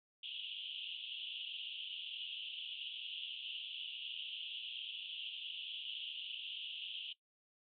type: band-pass noise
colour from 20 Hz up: pink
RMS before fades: -45 dBFS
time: 0.23-7.13 s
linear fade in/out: 5 ms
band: 2800 to 3400 Hz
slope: 96 dB/octave
effects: noise-tail reverb RT60 0.1 s tail -18 dB re dry + MP3 48 kbps